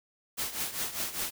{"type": "noise with tremolo", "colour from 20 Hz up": "white", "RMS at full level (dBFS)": -31, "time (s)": [0.37, 1.31], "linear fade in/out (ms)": 20, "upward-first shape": "triangle", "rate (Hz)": 5, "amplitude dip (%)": 80, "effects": []}